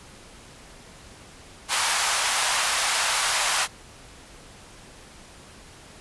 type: high-pass noise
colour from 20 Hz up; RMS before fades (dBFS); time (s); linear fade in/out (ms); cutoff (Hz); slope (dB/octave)
pink; -23; 1.68-3.68; 50; 780; 24
effects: pink hiss -47 dBFS RMS until 6 s + resampled to 24000 Hz